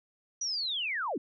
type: linear sweep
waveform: sine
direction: down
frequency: 5920 to 207.7 Hz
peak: -30 dBFS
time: 0.41-1.18 s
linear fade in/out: 5 ms
effects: none